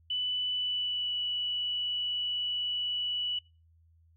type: tone with pitch glide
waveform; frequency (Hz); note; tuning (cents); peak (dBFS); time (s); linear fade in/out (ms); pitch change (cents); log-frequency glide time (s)
sine; 2985 to 2952; F#7 to F#7; +15 to -5; -29; 0.1-3.39; 5; -20; 0.54-1.15
effects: noise-tail reverb RT60 0.3 s tail -23 dB re dry + added 82 Hz sine -60 dBFS peak until 4.16 s